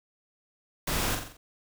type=noise with echo; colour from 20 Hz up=pink; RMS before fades=-30 dBFS; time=0.87-1.15 s; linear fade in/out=5 ms; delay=44 ms; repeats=5; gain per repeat=-5 dB; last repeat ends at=1.37 s; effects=none